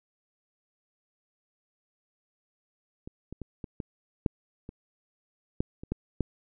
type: clicks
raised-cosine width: 3 ms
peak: -27 / -26 / -24 / -24 / -21 / -11 / -27 / -13 / -27 / -16 / -13 dBFS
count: 11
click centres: 3.075 / 3.326 / 3.417 / 3.642 / 3.802 / 4.262 / 4.691 / 5.605 / 5.835 / 5.92 / 6.207 s
effects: none